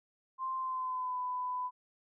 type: tone with pitch glide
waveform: sine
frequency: 1046.5 to 999.8 Hz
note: C6 to B5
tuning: 0 to +21 cents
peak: -33 dBFS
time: 0.38-1.71 s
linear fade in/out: 50 ms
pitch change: -79 cents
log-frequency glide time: 0.56-1.18 s
effects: none